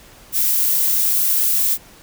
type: noise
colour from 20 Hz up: violet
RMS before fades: -17 dBFS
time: 0.32-1.78 s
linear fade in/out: 50 ms
effects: pink hiss -45 dBFS RMS until 2.02 s